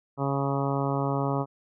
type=harmonic tone; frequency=138.59 Hz; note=C#3; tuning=in tune; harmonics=1 / 2 / 3 / 4 / 5 / 6 / 7 / 8 / 9; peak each=-28 / -31 / -33 / -34 / -35 / -36 / -36 / -37 / -38 dBFS; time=0.17-1.46 s; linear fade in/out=50 ms; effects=none